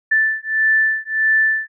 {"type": "beating tone pair", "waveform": "sine", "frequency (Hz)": [1760, 1761.6], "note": ["A6", "A6"], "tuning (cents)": [0, 2], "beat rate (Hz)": 1.6, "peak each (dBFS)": -17, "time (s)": [0.11, 1.68], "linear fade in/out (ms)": 10, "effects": []}